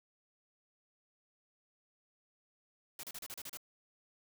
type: noise bursts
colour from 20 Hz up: white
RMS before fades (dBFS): -45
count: 8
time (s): 2.99-3.572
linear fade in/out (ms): 2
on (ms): 43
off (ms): 34
effects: none